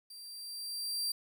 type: tone with level ramp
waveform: sawtooth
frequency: 4712 Hz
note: D8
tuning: 5 cents sharp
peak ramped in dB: -45 to -28 dBFS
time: 0.1-1.12 s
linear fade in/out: 5 ms
effects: 11-bit